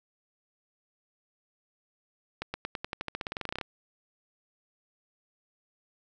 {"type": "accelerating click train", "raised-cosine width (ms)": 0.3, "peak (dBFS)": -17, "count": 20, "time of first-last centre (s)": [2.42, 3.612], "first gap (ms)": 120, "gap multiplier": 0.92, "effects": []}